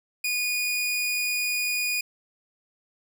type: tone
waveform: sawtooth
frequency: 2458 Hz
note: D#7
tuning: 22 cents flat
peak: -21 dBFS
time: 0.24-2.01 s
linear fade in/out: 5 ms
effects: none